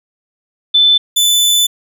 sine / sawtooth tone pair in turn, 3520 / 3504 Hz, A7 / A7, 0 / -8 cents, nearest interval unison, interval 8 cents, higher first, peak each -6 dBFS, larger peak neither, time 0.74-0.98 / 1.16-1.67 s, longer second, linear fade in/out 10 ms, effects none

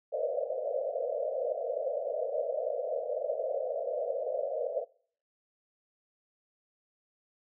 pink band-pass noise, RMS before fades -33 dBFS, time 0.12-4.85 s, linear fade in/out 20 ms, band 480 to 660 Hz, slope 96 dB/octave, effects noise-tail reverb RT60 0.5 s tail -22 dB re dry

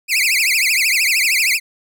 sawtooth tone with vibrato, 2335 Hz, D7, 11 cents flat, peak -10 dBFS, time 0.08-1.6 s, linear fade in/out 50 ms, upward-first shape triangle, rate 13 Hz, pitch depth 280 cents each way, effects none

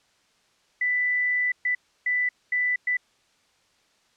sine tone bursts at uneven times, 1986 Hz, B6, 9 cents sharp, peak -21 dBFS, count 5, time 0.81-1.52 / 1.65-1.75 / 2.06-2.29 / 2.52-2.76 / 2.87-2.97 s, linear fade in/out 5 ms, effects white hiss -64 dBFS RMS until 4.16 s + low-pass 6000 Hz 12 dB/octave

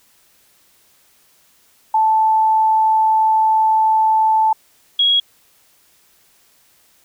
sine tone pair in turn, 877 / 3311 Hz, A5 / G#7, -6 / -6 cents, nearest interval octave + major seventh, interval 2300 cents, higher second, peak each -11 dBFS, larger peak neither, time 1.94-4.53 / 4.99-5.2 s, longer first, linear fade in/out 5 ms, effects white hiss -55 dBFS RMS until 7.04 s

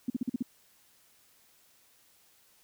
sine tone bursts, 247.4 Hz, B3, 3 cents sharp, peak -26 dBFS, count 6, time 0.08-0.426 s, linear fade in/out 5 ms, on 21 ms, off 44 ms, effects white hiss -64 dBFS RMS until 2.63 s

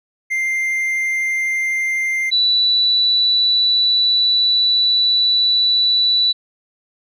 triangle / sine tone pair in turn, 2096 / 3957 Hz, C7 / B7, +2 / +3 cents, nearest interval major seventh, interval 1101 cents, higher second, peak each -15 / -12 dBFS, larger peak second, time 0.3-2.31 / 2.31-6.33 s, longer second, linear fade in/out 20 ms, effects none

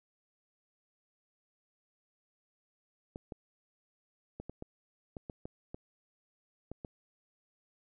clicks, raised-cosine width 2 ms, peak -28 dBFS, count 11, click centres 3.159 / 3.322 / 4.4 / 4.496 / 4.624 / 5.168 / 5.298 / 5.455 / 5.745 / 6.716 / 6.848 s, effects none

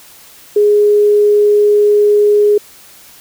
sine tone, 415.3 Hz, G#4, in tune, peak -6 dBFS, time 0.56-2.58 s, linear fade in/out 5 ms, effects white hiss -40 dBFS RMS until 3.2 s

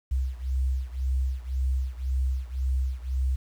sine beating tone pair, 64.5 / 66.4 Hz, C2 / C2, -24 / +26 cents, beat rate 1.9 Hz, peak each -26 / -28 dBFS, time 0.11-3.36 s, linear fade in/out 10 ms, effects tanh soft clip ceiling -17 dBFS + 9-bit

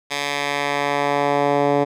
10% pulse tone with band-pass filter sweep, 143.2 Hz, D3, 43 cents flat, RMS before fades -20 dBFS, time 0.1-1.85 s, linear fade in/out 20 ms, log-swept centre 3400 to 480 Hz, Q 0.77, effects none

